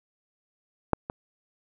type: clicks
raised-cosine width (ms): 1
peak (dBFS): -6 / -18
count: 2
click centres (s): 0.933 / 1.099
effects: none